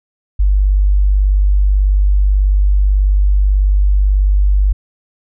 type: tone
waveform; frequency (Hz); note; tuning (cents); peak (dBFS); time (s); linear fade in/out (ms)
sine; 49.14; G1; +5; -8; 0.39-4.73; 10
effects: none